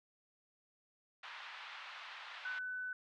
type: band-pass noise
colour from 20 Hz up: pink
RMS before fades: -50 dBFS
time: 1.23-2.59 s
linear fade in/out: 5 ms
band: 960 to 3600 Hz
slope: 24 dB/octave
type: tone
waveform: sine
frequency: 1500 Hz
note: F#6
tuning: 23 cents sharp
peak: -39 dBFS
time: 2.45-2.93 s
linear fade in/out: 2 ms
effects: none